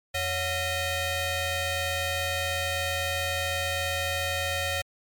15% pulse ring-modulated tone, 643 Hz, E5, 43 cents flat, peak -17 dBFS, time 0.14-4.82 s, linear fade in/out 10 ms, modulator 1200 Hz, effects MP3 96 kbps

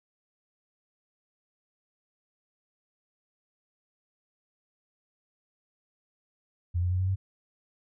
sine tone with pitch steps, 87.31 / 89.3 / 91.33 / 93.41 / 95.54 Hz, F2 / F2 / F#2 / F#2 / G2, 0 / +39 / -22 / +17 / -44 cents, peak -24 dBFS, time 6.74-7.16 s, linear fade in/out 20 ms, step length 84 ms, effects none

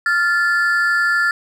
triangle ring-modulated tone, 1568 Hz, G6, in tune, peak -9 dBFS, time 0.06-1.31 s, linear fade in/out 2 ms, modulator 176 Hz, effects none

